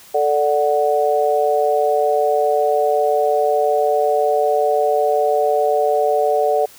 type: chord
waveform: sine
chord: D major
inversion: second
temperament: equal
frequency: 440 / 587.3 / 740 Hz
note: A4 / D5 / F#5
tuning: 0 / 0 / 0 cents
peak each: -18 dBFS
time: 0.14-6.66 s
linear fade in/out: 10 ms
effects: white hiss -44 dBFS RMS until 6.78 s